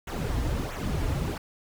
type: noise with flanger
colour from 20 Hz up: brown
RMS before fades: -29 dBFS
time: 0.07-1.38 s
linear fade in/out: 5 ms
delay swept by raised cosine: 0.2 to 5.4 ms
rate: 1.5 Hz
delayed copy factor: -0.75
effects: none